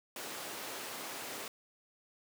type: high-pass noise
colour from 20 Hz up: pink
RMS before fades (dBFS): -43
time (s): 0.16-1.48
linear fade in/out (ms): 2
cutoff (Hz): 350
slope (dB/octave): 12
effects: none